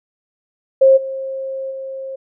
sine tone with level steps, 534 Hz, C5, 35 cents sharp, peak -6 / -22 / -25 dBFS, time 0.81-2.16 s, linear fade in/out 10 ms, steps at 0.96 / 1.7 s, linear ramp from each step 20 ms, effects none

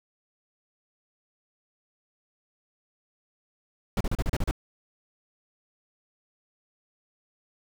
brown noise bursts, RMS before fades -25 dBFS, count 8, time 3.97-4.511 s, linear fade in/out 2 ms, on 37 ms, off 35 ms, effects none

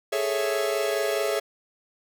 45% pulse chord, A major seventh, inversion third, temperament equal, 415.3 / 440 / 554.4 / 659.3 Hz, G#4 / A4 / C#5 / E5, 0 / 0 / 0 / 0 cents, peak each -28 / -32 / -29 / -29 dBFS, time 0.12-1.4 s, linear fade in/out 10 ms, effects none

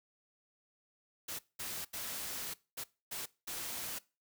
white noise bursts at uneven times, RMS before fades -41 dBFS, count 6, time 1.28-1.39 / 1.59-1.85 / 1.93-2.54 / 2.77-2.84 / 3.11-3.26 / 3.47-3.99 s, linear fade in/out 10 ms, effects noise-tail reverb RT60 0.3 s tail -21 dB re dry

